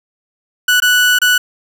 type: tone with dropouts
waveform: 30% pulse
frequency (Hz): 1480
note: F#6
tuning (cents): 0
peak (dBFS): -6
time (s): 0.68-1.38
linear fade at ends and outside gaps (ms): 5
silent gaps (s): 0.802-0.821 / 1.188-1.216
effects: none